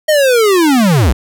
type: linear sweep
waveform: square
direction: down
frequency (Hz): 630 to 49.75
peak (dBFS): -8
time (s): 0.08-1.13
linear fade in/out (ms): 10
effects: none